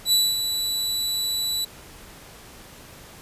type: tone with ADSR envelope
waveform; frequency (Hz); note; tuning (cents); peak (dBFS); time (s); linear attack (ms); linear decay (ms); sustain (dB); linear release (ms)
sawtooth; 3951; B7; 0; -12; 0.05-1.65; 73; 230; -8; 9
effects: pink hiss -45 dBFS RMS until 3.21 s + resampled to 32000 Hz